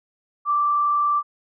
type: tone with frequency modulation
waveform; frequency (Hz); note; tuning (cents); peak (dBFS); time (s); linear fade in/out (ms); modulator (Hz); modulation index
sine; 1172; D6; -4; -17; 0.45-1.23; 50; 31.2; 0.38
effects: none